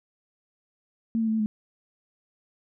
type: tone with pitch steps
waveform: sine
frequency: 226.7 / 223.8 / 219.3 / 221.4 / 213.5 Hz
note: A#3 / A3 / A3 / A3 / G#3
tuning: -48 / +30 / -6 / +11 / +48 cents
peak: -22 dBFS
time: 1.15-1.46 s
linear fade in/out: 0 ms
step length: 62 ms
effects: none